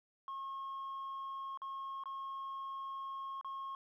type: tone with dropouts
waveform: sine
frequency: 1083 Hz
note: C#6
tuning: 41 cents flat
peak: -38 dBFS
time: 0.28-3.75 s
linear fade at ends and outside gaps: 1 ms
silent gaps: 1.574-1.618 / 2.037-2.057 / 3.412-3.446 s
effects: tanh soft clip ceiling -39 dBFS + 13-bit